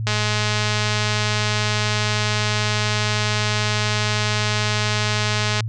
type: click train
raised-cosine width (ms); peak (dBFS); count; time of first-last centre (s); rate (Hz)
0.2; -5; 1169; 0.07-5.606; 211
effects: added 111 Hz sine -22 dBFS peak until 5.68 s + resampled to 24000 Hz